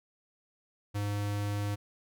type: tone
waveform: square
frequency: 102.5 Hz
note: G#2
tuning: 22 cents flat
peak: -31 dBFS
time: 0.94-1.76 s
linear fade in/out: 20 ms
effects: none